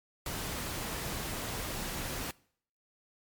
pink noise, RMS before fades -37 dBFS, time 0.26-2.31 s, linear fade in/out 2 ms, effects noise-tail reverb RT60 0.6 s tail -23 dB re dry + MP3 96 kbps

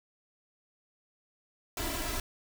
pink noise with comb filter, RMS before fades -34 dBFS, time 1.77-2.2 s, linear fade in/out 2 ms, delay 3 ms, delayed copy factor +0.85, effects none

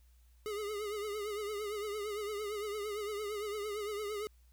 square tone with vibrato, 417.3 Hz, G#4, 8 cents sharp, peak -37 dBFS, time 0.46-4.27 s, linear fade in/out 0 ms, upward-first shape triangle, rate 8.8 Hz, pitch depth 80 cents each way, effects added 60 Hz sine -60 dBFS peak until 4.52 s + white hiss -74 dBFS RMS until 4.52 s

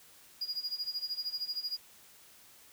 triangle tone with tremolo, 4870 Hz, D#8, 38 cents flat, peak -30 dBFS, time 0.41-1.77 s, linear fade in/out 5 ms, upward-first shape sine, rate 13 Hz, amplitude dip 85%, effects white hiss -58 dBFS RMS until 2.72 s

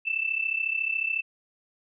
sine tone pair together, 2632 / 2666 Hz, E7 / E7, -3 / +19 cents, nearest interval unison, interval 22 cents, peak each -28 dBFS, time 0.05-1.22 s, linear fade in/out 20 ms, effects none

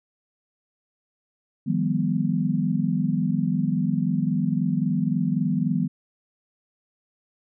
sine tone cluster, 156.1 / 176.3 / 200 / 245.6 Hz, D#3 / F3 / G3 / B3, +6 / +17 / +35 / -9 cents, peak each -26 dBFS, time 1.66-5.88 s, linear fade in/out 20 ms, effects none

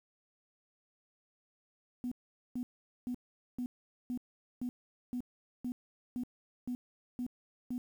sine tone bursts, 246.9 Hz, B3, in tune, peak -33 dBFS, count 12, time 2.04-7.78 s, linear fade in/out 0 ms, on 75 ms, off 440 ms, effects tanh soft clip ceiling -29 dBFS + 10-bit

